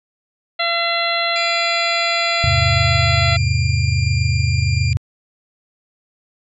harmonic tone, 680 Hz, F5, 46 cents flat, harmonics 1 / 2 / 3 / 4 / 5 / 6, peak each -22 / -24 / -22 / -26 / -26 / -23 dBFS, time 0.59-3.37 s, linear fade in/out 10 ms
25% pulse tone, 2389 Hz, D7, 29 cents sharp, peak -20 dBFS, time 1.36-4.93 s, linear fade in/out 0 ms
sine chord, E augmented, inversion none, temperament equal, 82.41 / 103.83 / 130.81 Hz, E2 / G#2 / B#2, 0 / 0 / 0 cents, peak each -19 dBFS, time 2.44-4.97 s, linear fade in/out 0 ms
effects resampled to 24000 Hz

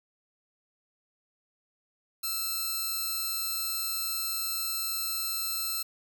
5% pulse tone pair together, 1318.5 / 4186 Hz, E6 / C8, 0 / 0 cents, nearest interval octave + minor sixth, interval 2000 cents, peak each -24 dBFS, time 2.23-5.83 s, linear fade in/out 10 ms, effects none

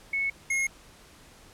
sine / square tone pair in turn, 2202 / 2157 Hz, C#7 / C#7, -12 / -48 cents, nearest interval unison, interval 36 cents, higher first, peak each -25 dBFS, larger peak neither, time 0.13-0.3 / 0.5-0.67 s, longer neither, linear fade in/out 5 ms, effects pink hiss -53 dBFS RMS until 1.53 s + low-pass 11000 Hz 12 dB/octave

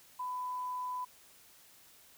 sine tone, 1000 Hz, B5, 21 cents sharp, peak -35 dBFS, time 0.19-1.05 s, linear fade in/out 10 ms, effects white hiss -60 dBFS RMS until 2.17 s

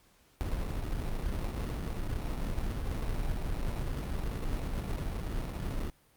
brown noise with sample-and-hold, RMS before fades -33 dBFS, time 0.41-5.9 s, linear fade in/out 0 ms, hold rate 1575 Hz, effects pink hiss -65 dBFS RMS until 6.16 s + Opus 48 kbps

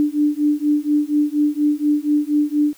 sine beating tone pair, 294.2 / 298.4 Hz, D4 / D4, +3 / +28 cents, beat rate 4.2 Hz, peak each -18 dBFS, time 0-2.73 s, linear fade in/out 0 ms, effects white hiss -50 dBFS RMS until 2.77 s

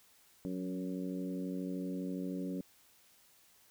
harmonic tone with a mistuned harmonic, 92.5 Hz, F#2, in tune, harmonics 2 / 3 / 4 / 5 / 6, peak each -39 / -39 / -47 / -48 / -50 dBFS, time 0.45-2.61 s, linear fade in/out 0 ms, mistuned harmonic 2, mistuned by -16 cents, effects white hiss -65 dBFS RMS until 3.7 s

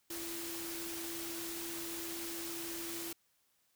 sine tone in noise, 336 Hz, E4, 33 cents sharp, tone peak -44 dBFS, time 0.1-3.13 s, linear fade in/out 5 ms, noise white, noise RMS -43 dBFS, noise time 0.1-3.13 s, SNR -4 dB, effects white hiss -75 dBFS RMS until 3.75 s

